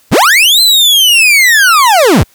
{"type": "linear two-way sweep", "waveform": "40% pulse", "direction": "up then down", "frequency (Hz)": [34.78, 4136, 34.78], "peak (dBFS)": -3, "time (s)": [0.11, 2.24], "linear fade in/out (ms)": 20, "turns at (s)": 0.61, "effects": ["white hiss -48 dBFS RMS until 2.34 s"]}